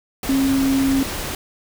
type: tone in noise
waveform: sine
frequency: 270 Hz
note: C#4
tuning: 45 cents flat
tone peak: -15 dBFS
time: 0.29-1.03 s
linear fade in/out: 2 ms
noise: pink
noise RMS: -27 dBFS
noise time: 0.23-1.35 s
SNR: +9 dB
effects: none